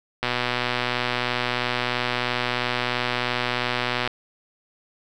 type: click train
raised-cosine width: 0.3 ms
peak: -7 dBFS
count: 474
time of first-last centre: 0.23-4.076 s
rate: 123 Hz
effects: none